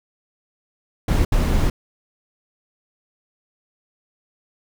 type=noise bursts at uneven times; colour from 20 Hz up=brown; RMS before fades=-17 dBFS; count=2; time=1.08-1.25 / 1.32-1.7 s; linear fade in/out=5 ms; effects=none